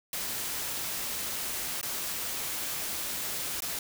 white noise with dropouts, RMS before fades -34 dBFS, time 0.13-3.79 s, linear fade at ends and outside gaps 2 ms, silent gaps 1.813-1.829 / 3.605-3.621 s, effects none

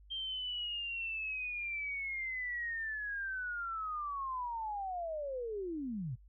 sine linear sweep, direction down, 3171 to 110.1 Hz, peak -36 dBFS, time 0.1-6.16 s, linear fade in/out 20 ms, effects noise-tail reverb RT60 0.1 s tail -24 dB re dry + added 50 Hz sine -56 dBFS peak until 6.28 s

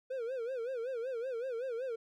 triangle tone with vibrato, 491.5 Hz, B4, 8 cents flat, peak -33 dBFS, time 0.1-1.96 s, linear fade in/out 10 ms, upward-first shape sine, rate 5.3 Hz, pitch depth 150 cents each way, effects none

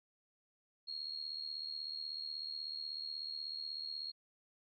sine tone with amplitude modulation, 4281 Hz, C8, 39 cents sharp, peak -37 dBFS, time 0.87-4.12 s, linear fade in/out 20 ms, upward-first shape sine, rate 76.3 Hz, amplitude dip 75%, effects none

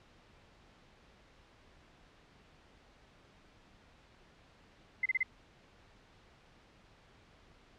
sine tone bursts, 2058 Hz, C7, 29 cents flat, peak -27 dBFS, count 4, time 5.03-5.231 s, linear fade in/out 5 ms, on 27 ms, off 31 ms, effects pink hiss -62 dBFS RMS until 7.78 s + low-pass 4000 Hz 12 dB/octave

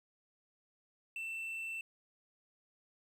triangle tone with quantisation, 2675 Hz, E7, 25 cents sharp, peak -37 dBFS, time 1.16-1.81 s, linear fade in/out 2 ms, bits 11, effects none

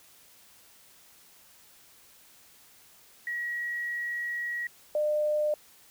sine tone pair in turn, 1911 / 601.9 Hz, A#6 / D5, +43 / +42 cents, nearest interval octave + minor sixth, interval 2001 cents, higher first, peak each -30 / -24 dBFS, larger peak second, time 3.27-4.67 / 4.95-5.54 s, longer first, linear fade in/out 2 ms, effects white hiss -57 dBFS RMS until 5.9 s

